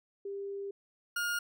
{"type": "tone pair in turn", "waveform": ["sine", "40% pulse"], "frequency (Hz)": [397.7, 1422.6], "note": ["G4", "F6"], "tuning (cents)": [25, 32], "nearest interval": "octave + minor seventh", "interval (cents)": 2207, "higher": "second", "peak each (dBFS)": [-36, -30], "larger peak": "second", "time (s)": [[0.25, 0.71], [1.16, 1.39]], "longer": "first", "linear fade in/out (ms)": 5, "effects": []}